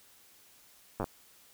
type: slowing click train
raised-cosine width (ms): 1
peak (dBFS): -19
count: 5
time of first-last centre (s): 1-1.042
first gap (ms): 9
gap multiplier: 1.1
effects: white hiss -60 dBFS RMS until 1.53 s